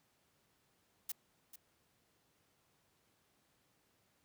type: noise with echo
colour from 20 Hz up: blue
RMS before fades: -40 dBFS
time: 1.09-1.12 s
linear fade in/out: 5 ms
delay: 440 ms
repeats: 1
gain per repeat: -13 dB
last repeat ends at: 1.56 s
effects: pink hiss -75 dBFS RMS until 4.24 s + high-pass 80 Hz 12 dB/octave